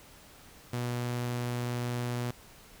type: tone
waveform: sawtooth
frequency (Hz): 121.6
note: B2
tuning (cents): -26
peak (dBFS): -27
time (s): 0.73-2.31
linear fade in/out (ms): 5
effects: pink hiss -54 dBFS RMS until 2.8 s